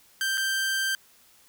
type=tone with dropouts; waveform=sawtooth; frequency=1569 Hz; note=G6; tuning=1 cent sharp; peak=-21 dBFS; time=0.21-0.95 s; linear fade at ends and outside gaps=1 ms; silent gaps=0.374-0.378 s; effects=white hiss -58 dBFS RMS until 1.48 s